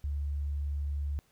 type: tone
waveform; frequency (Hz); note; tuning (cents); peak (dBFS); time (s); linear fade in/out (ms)
sine; 71.9; D2; -36; -30; 0.04-1.19; 0
effects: pink hiss -68 dBFS RMS until 1.31 s